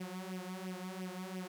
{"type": "tone with flanger", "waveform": "sawtooth", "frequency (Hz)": 185, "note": "F#3", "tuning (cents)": 0, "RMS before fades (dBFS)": -43, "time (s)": [0, 1.48], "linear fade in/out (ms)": 10, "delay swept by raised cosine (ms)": [0.35, 4.55], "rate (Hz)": 2.9, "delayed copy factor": 0.75, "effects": ["12-bit"]}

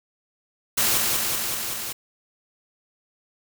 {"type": "noise with echo", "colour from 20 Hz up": "white", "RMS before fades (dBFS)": -21, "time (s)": [0.77, 0.98], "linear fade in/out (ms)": 10, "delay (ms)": 190, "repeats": 5, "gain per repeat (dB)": -2, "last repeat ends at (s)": 1.93, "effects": []}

